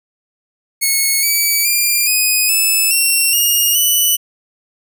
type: tone with pitch steps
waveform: 5% pulse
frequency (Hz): 2195 / 2292 / 2394 / 2500 / 2610 / 2726 / 2847 / 2973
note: C#7 / D7 / D7 / D#7 / E7 / F7 / F7 / F#7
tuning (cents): -18 / -43 / +33 / +8 / -18 / -43 / +33 / +8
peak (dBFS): -3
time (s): 0.81-4.17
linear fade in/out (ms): 20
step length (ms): 420
effects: none